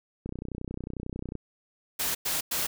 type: click train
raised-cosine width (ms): 3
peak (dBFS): -22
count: 35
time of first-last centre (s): 0.26-1.353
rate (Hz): 31.1
type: noise bursts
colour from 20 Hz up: white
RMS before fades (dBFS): -29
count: 3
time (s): 1.99-2.67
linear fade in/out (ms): 10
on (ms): 160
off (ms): 100
effects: none